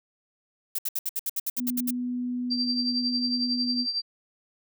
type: noise bursts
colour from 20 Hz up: violet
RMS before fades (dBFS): -28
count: 12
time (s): 0.75-1.908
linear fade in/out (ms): 5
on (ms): 36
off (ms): 66
type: tone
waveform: sine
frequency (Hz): 246.9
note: B3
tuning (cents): 0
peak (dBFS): -27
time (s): 1.57-3.87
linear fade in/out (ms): 50
type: tone with tremolo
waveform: sine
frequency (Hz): 4699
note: D8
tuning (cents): 0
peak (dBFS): -23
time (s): 2.5-4.02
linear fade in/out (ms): 20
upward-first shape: triangle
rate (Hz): 11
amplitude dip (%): 75
effects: none